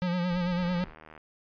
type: tone with vibrato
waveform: square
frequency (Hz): 177.6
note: F3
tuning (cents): +29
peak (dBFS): -27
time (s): 0.02-0.84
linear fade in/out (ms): 0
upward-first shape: sine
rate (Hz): 9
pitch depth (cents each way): 50
type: noise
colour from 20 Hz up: brown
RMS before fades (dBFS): -46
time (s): 0.28-0.95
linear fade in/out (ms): 50
type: click train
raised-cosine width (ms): 0.5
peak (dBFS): -33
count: 47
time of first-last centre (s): 0.59-1.177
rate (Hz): 78.3
effects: resampled to 11025 Hz